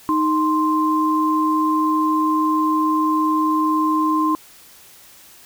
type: tone pair together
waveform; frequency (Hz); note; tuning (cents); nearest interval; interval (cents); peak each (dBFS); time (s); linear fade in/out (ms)
sine; 311.1 / 1046.4; D#4 / C6; 0 / 0; octave + major sixth; 2100; -18 / -18; 0.09-4.35; 0
effects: white hiss -46 dBFS RMS until 5.45 s